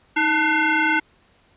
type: tone with frequency modulation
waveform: sine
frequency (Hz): 314.6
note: D#4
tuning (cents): +19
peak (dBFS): -16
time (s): 0.16-1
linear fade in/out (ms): 10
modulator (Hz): 600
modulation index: 3.7
effects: pink hiss -58 dBFS RMS until 1.56 s + resampled to 8000 Hz